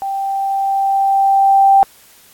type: tone with level ramp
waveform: sine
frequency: 784 Hz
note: G5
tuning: in tune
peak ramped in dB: -18 to -5 dBFS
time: 0.02-1.83 s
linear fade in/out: 0 ms
effects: white hiss -46 dBFS RMS until 2.33 s + AAC 64 kbps